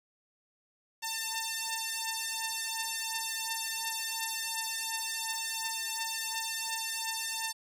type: beating tone pair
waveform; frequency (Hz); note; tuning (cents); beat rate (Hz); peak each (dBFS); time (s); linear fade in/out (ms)
5% pulse; 897 / 899.8; A5 / A5; +33 / +39; 2.8; -23 / -25; 1.02-7.53; 20
effects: none